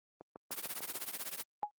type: click train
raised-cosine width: 1 ms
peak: -32 dBFS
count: 6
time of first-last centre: 0.21-0.955 s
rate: 6.71 Hz
type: noise with tremolo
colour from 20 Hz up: white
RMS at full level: -37 dBFS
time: 0.51-1.43 s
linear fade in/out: 5 ms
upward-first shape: triangle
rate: 16 Hz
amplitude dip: 95%
type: tone with exponential decay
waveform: sine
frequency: 833 Hz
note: G#5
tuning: 5 cents sharp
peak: -27 dBFS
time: 1.63-1.71 s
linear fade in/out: 0 ms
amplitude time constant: 17 ms
effects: high-pass 200 Hz 12 dB/octave + Opus 32 kbps